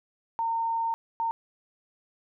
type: tone bursts at uneven times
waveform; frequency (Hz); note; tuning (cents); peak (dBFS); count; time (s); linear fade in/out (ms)
sine; 914; A#5; -34; -25; 2; 0.39-0.94 / 1.2-1.31; 0
effects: none